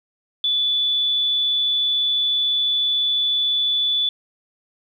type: tone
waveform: sine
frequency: 3466 Hz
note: A7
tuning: 27 cents flat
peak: -17 dBFS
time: 0.44-4.09 s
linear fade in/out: 2 ms
effects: 9-bit